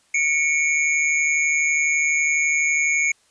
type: tone pair together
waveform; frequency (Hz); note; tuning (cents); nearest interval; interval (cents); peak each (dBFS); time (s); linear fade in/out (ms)
square; 2209 / 2361; C#7 / D7; -7 / +9; minor second; 116; -19 / -25; 0.14-3.12; 5
effects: white hiss -60 dBFS RMS until 3.3 s + resampled to 22050 Hz